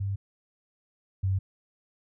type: tone pair in turn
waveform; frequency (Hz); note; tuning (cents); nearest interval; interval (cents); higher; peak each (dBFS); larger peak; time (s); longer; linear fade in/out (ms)
sine; 98.7 / 95.61; G2 / G2; +12 / -43; minor second; 55; first; -27 / -23; second; 0-0.16 / 1.23-1.39; neither; 10
effects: none